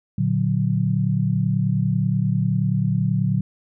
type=chord; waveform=sine; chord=Bb augmented; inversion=none; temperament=equal; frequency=116.54 / 146.83 / 185 Hz; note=Bb2 / D3 / F#3; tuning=0 / 0 / 0 cents; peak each=-22 dBFS; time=0.18-3.41 s; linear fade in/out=5 ms; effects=none